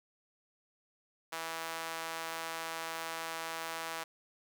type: tone with high-pass filter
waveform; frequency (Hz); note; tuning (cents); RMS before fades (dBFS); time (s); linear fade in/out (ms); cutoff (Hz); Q
sawtooth; 163.5; E3; -14; -40; 1.32-4.04; 10; 890; 1
effects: none